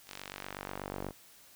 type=tone with band-pass filter sweep; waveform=sawtooth; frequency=48.21 Hz; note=G1; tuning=28 cents flat; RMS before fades=-43 dBFS; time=0.06-1.13 s; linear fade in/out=50 ms; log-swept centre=4800 to 460 Hz; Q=0.72; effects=white hiss -58 dBFS RMS until 1.55 s